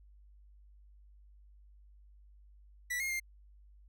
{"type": "tone with pitch steps", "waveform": "45% pulse", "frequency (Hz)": [1958, 2140, 2110], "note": ["B6", "C7", "C7"], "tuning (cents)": [-15, 38, 14], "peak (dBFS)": -33, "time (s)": [2.9, 3.2], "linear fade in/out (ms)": 10, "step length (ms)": 100, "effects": ["added 50 Hz sine -56 dBFS peak until 3.88 s"]}